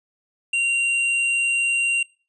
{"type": "tone with hard clipping", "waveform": "sine", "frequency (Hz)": 2764, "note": "F7", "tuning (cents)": -19, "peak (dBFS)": -20, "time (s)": [0.53, 2.03], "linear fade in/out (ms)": 5, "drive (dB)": 7, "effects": ["noise-tail reverb RT60 0.4 s tail -25 dB re dry", "resampled to 24000 Hz"]}